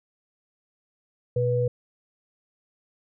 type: tone pair together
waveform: sine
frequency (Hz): 122.4 / 489.6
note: B2 / B4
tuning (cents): -15 / -15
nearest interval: 2 octaves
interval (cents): 2400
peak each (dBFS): -24 / -23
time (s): 1.36-1.68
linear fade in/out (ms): 5
effects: none